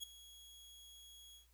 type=tone with ADSR envelope; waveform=sawtooth; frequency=3322 Hz; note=G#7; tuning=in tune; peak=-37 dBFS; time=0-1.47 s; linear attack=33 ms; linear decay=6 ms; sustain=-16 dB; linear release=120 ms; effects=added 60 Hz sine -68 dBFS peak until 1.53 s + white hiss -75 dBFS RMS until 1.53 s

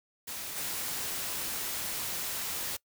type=noise with level steps; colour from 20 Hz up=white; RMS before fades=-39 / -35 dBFS; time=0.27-2.77 s; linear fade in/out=10 ms; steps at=0.56 s; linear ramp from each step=10 ms; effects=noise-tail reverb RT60 0.1 s tail -22 dB re dry

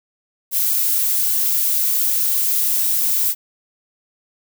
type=noise; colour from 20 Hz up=violet; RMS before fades=-18 dBFS; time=0.51-3.35 s; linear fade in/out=50 ms; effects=none

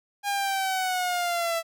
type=linear sweep; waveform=sawtooth; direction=down; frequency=813 to 659.3 Hz; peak=-21 dBFS; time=0.23-1.63 s; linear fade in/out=50 ms; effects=none

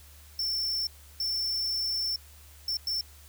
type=tone bursts at uneven times; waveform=square; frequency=5390 Hz; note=E8; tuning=38 cents sharp; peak=-28 dBFS; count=4; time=0.39-0.87 / 1.2-2.16 / 2.68-2.77 / 2.87-3.01 s; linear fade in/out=2 ms; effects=added 73 Hz sine -51 dBFS peak until 3.28 s + white hiss -55 dBFS RMS until 3.28 s

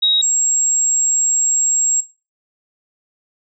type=tone pair in turn; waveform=sine; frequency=3797 / 7581 Hz; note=A#7 / A#8; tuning=+31 / +28 cents; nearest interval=octave; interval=1197 cents; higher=second; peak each=-12 dBFS; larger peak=neither; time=0.02-0.22 / 0.22-2.01 s; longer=second; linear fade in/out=10 ms; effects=noise-tail reverb RT60 0.3 s tail -18 dB re dry

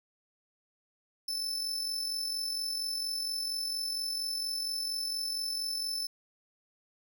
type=tone with amplitude modulation; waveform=40% pulse; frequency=5274 Hz; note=E8; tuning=in tune; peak=-29 dBFS; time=1.28-6.07 s; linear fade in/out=5 ms; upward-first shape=sine; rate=44.3 Hz; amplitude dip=45%; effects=none

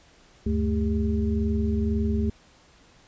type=tone cluster; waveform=sine; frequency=74.3 / 96.2 / 217.6 / 401.4 Hz; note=D2 / G2 / A3 / G4; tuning=+21 / -32 / -19 / +41 cents; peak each=-25 / -32 / -25 / -32 dBFS; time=0.46-2.3 s; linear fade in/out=5 ms; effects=pink hiss -56 dBFS RMS until 3.07 s + resampled to 16000 Hz

